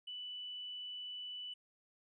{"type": "tone", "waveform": "triangle", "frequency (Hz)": 2976, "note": "F#7", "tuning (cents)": 9, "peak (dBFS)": -39, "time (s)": [0.07, 1.54], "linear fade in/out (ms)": 10, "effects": ["tanh soft clip ceiling -41 dBFS", "resampled to 24000 Hz"]}